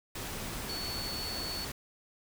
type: tone in noise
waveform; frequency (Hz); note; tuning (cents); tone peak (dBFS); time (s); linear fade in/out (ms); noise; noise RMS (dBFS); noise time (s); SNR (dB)
sine; 4435; C#8; 0; -37; 0.69-1.65; 5; pink; -39; 0.15-1.72; -1
effects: none